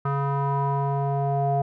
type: tone with low-pass filter sweep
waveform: square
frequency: 139.8 Hz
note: C#3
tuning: 15 cents sharp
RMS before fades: -24 dBFS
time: 0.05-1.62 s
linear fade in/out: 5 ms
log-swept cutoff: 1200 to 690 Hz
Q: 6
effects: none